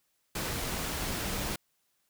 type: tone in noise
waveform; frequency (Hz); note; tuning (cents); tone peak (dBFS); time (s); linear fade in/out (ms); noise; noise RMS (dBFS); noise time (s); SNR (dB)
sine; 193.2; G3; -25; -40; 1.23-1.44; 5; pink; -34; 0.35-1.56; -9
effects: white hiss -75 dBFS RMS until 2.09 s